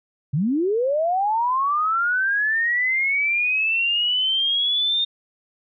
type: linear sweep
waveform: sine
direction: up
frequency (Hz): 126.9 to 3659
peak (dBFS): -18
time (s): 0.33-5.05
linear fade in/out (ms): 10
effects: none